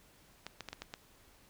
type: clicks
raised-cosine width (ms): 0.2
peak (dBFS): -24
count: 6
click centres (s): 0.466 / 0.607 / 0.687 / 0.73 / 0.82 / 0.939
effects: pink hiss -63 dBFS RMS until 1.49 s